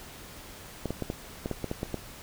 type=clicks; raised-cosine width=2 ms; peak=-17 dBFS; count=10; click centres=0.857 / 0.906 / 1.023 / 1.101 / 1.459 / 1.513 / 1.643 / 1.714 / 1.831 / 1.943 s; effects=pink hiss -46 dBFS RMS until 2.22 s